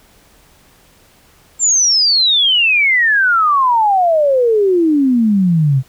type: exponential sweep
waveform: sine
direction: down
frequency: 7459 to 127 Hz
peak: -9 dBFS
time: 1.59-5.83 s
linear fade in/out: 50 ms
effects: pink hiss -49 dBFS RMS until 5.88 s